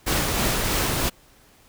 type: noise with tremolo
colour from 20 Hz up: pink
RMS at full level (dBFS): -22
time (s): 0.06-1.1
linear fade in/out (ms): 20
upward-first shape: sine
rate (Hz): 3.1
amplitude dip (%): 25
effects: pink hiss -55 dBFS RMS until 1.68 s